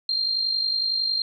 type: tone with amplitude modulation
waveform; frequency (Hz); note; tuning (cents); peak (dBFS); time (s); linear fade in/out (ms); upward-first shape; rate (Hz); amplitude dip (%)
sine; 4186; C8; 0; -19; 0.09-1.22; 2; sine; 50.9; 55
effects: none